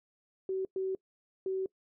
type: tone bursts at uneven times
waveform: sine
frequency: 380 Hz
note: F#4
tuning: 46 cents sharp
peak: -30 dBFS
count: 3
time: 0.49-0.65 / 0.76-0.95 / 1.46-1.66 s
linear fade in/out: 2 ms
effects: noise-tail reverb RT60 0.1 s tail -23 dB re dry